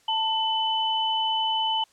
sine tone pair together, 887 / 3010 Hz, A5 / F#7, +14 / +29 cents, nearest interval octave + major sixth, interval 2115 cents, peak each -25 dBFS, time 0.08-1.84 s, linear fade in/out 5 ms, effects white hiss -61 dBFS RMS until 1.92 s + low-pass 8000 Hz 12 dB/octave

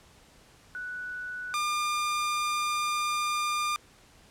sine / sawtooth tone pair in turn, 1480 / 1202.6 Hz, F#6 / D6, 0 / +41 cents, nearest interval major third, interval 359 cents, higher first, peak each -34 / -23 dBFS, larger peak second, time 0.75-1.54 / 1.54-3.76 s, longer second, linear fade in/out 0 ms, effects pink hiss -57 dBFS RMS until 4.3 s + low-pass 10000 Hz 12 dB/octave

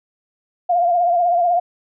sine tone with vibrato, 698.5 Hz, F5, in tune, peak -13 dBFS, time 0.69-1.6 s, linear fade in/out 10 ms, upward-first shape triangle, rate 16 Hz, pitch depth 68 cents each way, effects none

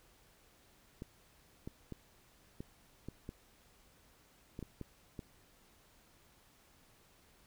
clicks, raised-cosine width 3 ms, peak -30 dBFS, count 10, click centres 1.021 / 1.675 / 1.923 / 2.605 / 3.086 / 3.291 / 4.591 / 4.627 / 4.813 / 5.192 s, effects pink hiss -66 dBFS RMS until 7.46 s

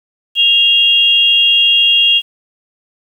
sine tone pair together, 2794 / 3284 Hz, F7 / G#7, 0 / -20 cents, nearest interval minor third, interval 280 cents, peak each -10 dBFS, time 0.35-2.22 s, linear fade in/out 50 ms, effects 7-bit

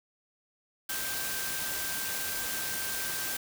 sine tone in noise, 1568 Hz, G6, in tune, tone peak -40 dBFS, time 0.89-3.37 s, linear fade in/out 5 ms, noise white, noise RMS -34 dBFS, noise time 0.89-3.37 s, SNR -9 dB, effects none

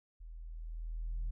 sine tone with level ramp, 40.65 Hz, E1, 23 cents flat, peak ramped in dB -46 to -31 dBFS, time 0.2-1.31 s, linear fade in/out 10 ms, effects tanh soft clip ceiling -32 dBFS

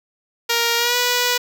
5% pulse tone with pitch glide, 467.9 to 489.7 Hz, A#4 to B4, +6 to -15 cents, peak -5 dBFS, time 0.49-1.38 s, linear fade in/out 10 ms, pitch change +79 cents, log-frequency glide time 0.77-0.96 s, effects none

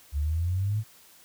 sine exponential sweep, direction up, 69.3 to 111.8 Hz, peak -24 dBFS, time 0.12-0.84 s, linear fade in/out 50 ms, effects white hiss -55 dBFS RMS until 1.24 s

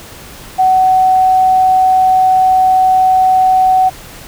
sine tone, 750 Hz, F#5, 23 cents sharp, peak -6 dBFS, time 0.58-3.9 s, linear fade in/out 20 ms, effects pink hiss -33 dBFS RMS until 4.27 s

